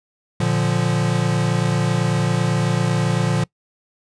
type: chord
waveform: square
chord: Bb major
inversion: none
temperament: equal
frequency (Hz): 116.54 / 146.83 / 174.61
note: Bb2 / D3 / F3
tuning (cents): 0 / 0 / 0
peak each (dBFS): -22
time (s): 0.4-3.44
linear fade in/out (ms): 5
effects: noise-tail reverb RT60 0.1 s tail -23 dB re dry + resampled to 22050 Hz